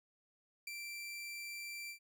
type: tone with ADSR envelope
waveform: sawtooth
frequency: 2349 Hz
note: D7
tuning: in tune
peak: -37 dBFS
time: 0.67-1.99 s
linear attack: 4 ms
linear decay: 18 ms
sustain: -3 dB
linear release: 95 ms
effects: none